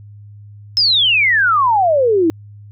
sine exponential sweep, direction down, 5274 to 310.5 Hz, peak -10 dBFS, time 0.77-2.3 s, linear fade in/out 0 ms, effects added 103 Hz sine -35 dBFS peak until 2.71 s

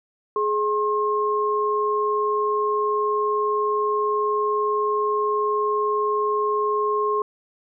sine tone pair together, 420.4 / 1070.4 Hz, G#4 / C6, +21 / +39 cents, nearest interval octave + major third, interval 1618 cents, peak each -22 dBFS, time 0.36-7.22 s, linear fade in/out 2 ms, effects none

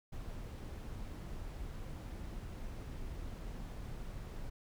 brown noise, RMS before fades -44 dBFS, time 0.12-4.5 s, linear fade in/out 10 ms, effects none

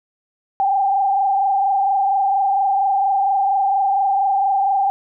sine tone with frequency modulation, 788 Hz, G5, 9 cents sharp, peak -14 dBFS, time 0.6-4.9 s, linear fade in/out 0 ms, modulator 24.3 Hz, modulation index 1.1, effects none

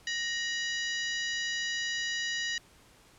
harmonic tone with a mistuned harmonic, 973 Hz, B5, 26 cents flat, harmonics 2 / 3 / 4 / 5 / 6 / 7, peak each -33 / -37 / -39 / -41 / -43 / -44 dBFS, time 0.07-2.58 s, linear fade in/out 2 ms, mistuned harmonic 2, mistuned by -72 cents, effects pink hiss -59 dBFS RMS until 3.18 s + low-pass 11000 Hz 12 dB/octave

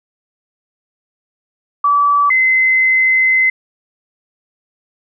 sine tone pair in turn, 1152 / 2053 Hz, D6 / C7, -34 / -33 cents, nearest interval minor seventh, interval 1001 cents, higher second, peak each -9 dBFS, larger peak neither, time 1.84-2.3 / 2.3-3.5 s, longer second, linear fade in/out 5 ms, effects none

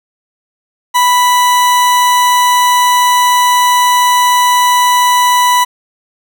40% pulse tone, 987 Hz, B5, 1 cent flat, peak -6 dBFS, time 0.94-5.65 s, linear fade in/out 20 ms, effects 8-bit

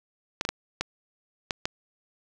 clicks, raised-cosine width 0.2 ms, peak -9 dBFS, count 6, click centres 0.411 / 0.451 / 0.49 / 0.81 / 1.508 / 1.655 s, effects none

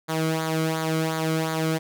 sawtooth tone with flanger, 160 Hz, D#3, 49 cents sharp, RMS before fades -25 dBFS, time 0.08-1.79 s, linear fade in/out 20 ms, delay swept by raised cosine 0.36 to 1.15 ms, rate 2.8 Hz, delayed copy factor -0.65, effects none

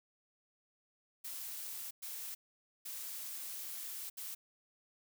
blue noise bursts at uneven times, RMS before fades -44 dBFS, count 4, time 1.24-1.91 / 2.02-2.35 / 2.85-4.1 / 4.17-4.35 s, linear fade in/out 10 ms, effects none

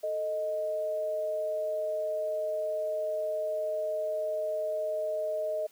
sine tone pair together, 440.8 / 622.3 Hz, A4 / D#5, +3 / 0 cents, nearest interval tritone, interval 597 cents, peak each -38 / -29 dBFS, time 0.03-5.67 s, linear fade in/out 10 ms, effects white hiss -61 dBFS RMS until 5.71 s + high-pass 200 Hz 12 dB/octave

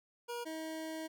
25% pulse tone pair in turn, 477 / 318.4 Hz, A#4 / D#4, +40 / +40 cents, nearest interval perfect fifth, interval 700 cents, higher first, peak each -35 / -36 dBFS, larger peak first, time 0.28-0.45 / 0.45-1.08 s, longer second, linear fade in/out 20 ms, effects none

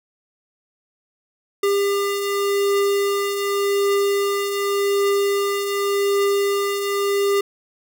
square beating tone pair, 400 / 400.87 Hz, G4 / G4, +35 / +39 cents, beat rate 0.87 Hz, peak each -28 / -19 dBFS, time 1.63-7.41 s, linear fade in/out 5 ms, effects none

